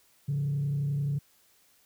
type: tone with frequency modulation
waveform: sine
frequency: 142.4 Hz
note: C#3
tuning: 47 cents sharp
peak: -25 dBFS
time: 0.28-1.19 s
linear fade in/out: 10 ms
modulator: 31.5 Hz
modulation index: 0.35
effects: tanh soft clip ceiling -23 dBFS + white hiss -64 dBFS RMS until 1.85 s